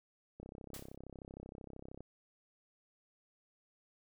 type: click train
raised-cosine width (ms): 2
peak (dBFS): -35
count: 54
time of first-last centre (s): 0.4-2.006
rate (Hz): 33
type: noise with exponential decay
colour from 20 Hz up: white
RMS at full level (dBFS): -45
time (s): 0.74-0.96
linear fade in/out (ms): 2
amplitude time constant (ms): 46
effects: none